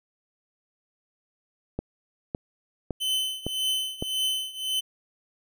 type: click train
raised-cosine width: 2 ms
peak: -15 dBFS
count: 5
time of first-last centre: 1.79-4.025 s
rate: 1.79 Hz
type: tone with tremolo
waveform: 45% pulse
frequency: 3045 Hz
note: F#7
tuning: 49 cents sharp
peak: -22 dBFS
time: 3-4.81 s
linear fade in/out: 20 ms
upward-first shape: triangle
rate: 1.8 Hz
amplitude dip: 90%
effects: none